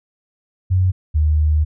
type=tone pair in turn; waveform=sine; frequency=92.5 / 76.51 Hz; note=F#2 / D#2; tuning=0 / -29 cents; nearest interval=minor third; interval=329 cents; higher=first; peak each=-12 dBFS; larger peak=neither; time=0.7-0.92 / 1.14-1.65 s; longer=second; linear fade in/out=20 ms; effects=none